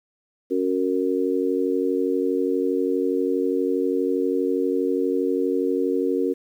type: harmonic tone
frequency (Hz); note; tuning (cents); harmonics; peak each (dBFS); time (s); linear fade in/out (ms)
92.4; F#2; -2; 3 / 4 / 5; -24 / -24 / -24; 0.5-6.34; 20
effects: 9-bit